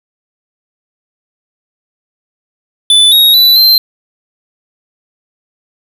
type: tone with pitch steps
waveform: square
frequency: 3495 / 3772 / 3973 / 4124 Hz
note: A7 / A#7 / B7 / C8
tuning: -12 / +20 / +10 / -26 cents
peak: -4 dBFS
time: 2.9-3.78 s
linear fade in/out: 2 ms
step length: 220 ms
effects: none